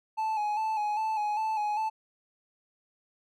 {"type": "tone with vibrato", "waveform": "triangle", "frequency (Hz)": 857, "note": "A5", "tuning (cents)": -46, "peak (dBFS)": -25, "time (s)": [0.17, 1.9], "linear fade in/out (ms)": 20, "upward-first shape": "square", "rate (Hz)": 2.5, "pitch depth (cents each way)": 39, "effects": []}